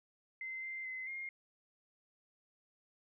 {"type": "tone with pitch steps", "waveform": "sine", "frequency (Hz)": [2069, 2085, 2049, 2128], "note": ["C7", "C7", "C7", "C7"], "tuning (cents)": [-20, -7, -37, 29], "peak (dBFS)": -40, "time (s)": [0.41, 1.29], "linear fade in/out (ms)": 2, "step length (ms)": 220, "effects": []}